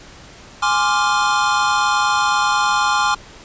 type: chord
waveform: square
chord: D half-diminished seventh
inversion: second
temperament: equal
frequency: 830.6 / 1046.5 / 1174.7 / 1396.9 Hz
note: Ab5 / C6 / D6 / F6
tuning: 0 / 0 / 0 / 0 cents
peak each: -21 dBFS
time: 0.62-3.15 s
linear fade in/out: 10 ms
effects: pink hiss -41 dBFS RMS until 3.44 s + resampled to 16000 Hz